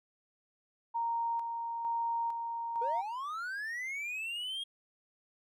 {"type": "tone with tremolo", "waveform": "sine", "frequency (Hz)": 929, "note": "A#5", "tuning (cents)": -6, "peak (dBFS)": -30, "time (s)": [0.94, 3.02], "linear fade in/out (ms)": 20, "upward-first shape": "square", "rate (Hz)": 1.1, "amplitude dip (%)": 40}
{"type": "linear sweep", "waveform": "triangle", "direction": "up", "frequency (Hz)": [457.7, 3276], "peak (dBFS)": -34, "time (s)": [2.81, 4.64], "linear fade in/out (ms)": 10}
{"effects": []}